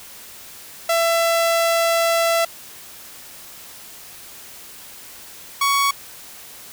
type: tone pair in turn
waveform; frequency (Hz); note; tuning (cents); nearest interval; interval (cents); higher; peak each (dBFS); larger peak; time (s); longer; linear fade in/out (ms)
sawtooth; 669 / 1117.9; E5 / C#6; +25 / +14; major sixth; 889; second; -12; neither; 0.89-2.45 / 5.61-5.91; first; 5
effects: white hiss -40 dBFS RMS until 6.72 s